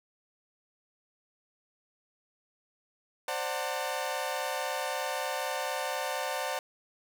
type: chord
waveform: sawtooth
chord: D dominant seventh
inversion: third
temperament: equal with one note detuned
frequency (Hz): 523.3 / 587.3 / 740 / 903.2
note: C5 / D5 / F#5 / A5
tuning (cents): 0 / 0 / 0 / +45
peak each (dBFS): -33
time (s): 3.28-6.59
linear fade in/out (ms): 2
effects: none